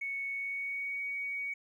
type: tone with pitch glide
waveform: triangle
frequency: 2217 to 2247 Hz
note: C#7 to C#7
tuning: 0 to +23 cents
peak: -30 dBFS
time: 0.01-1.54 s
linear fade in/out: 10 ms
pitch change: +23 cents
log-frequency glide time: 0.28-1.02 s
effects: tanh soft clip ceiling -32 dBFS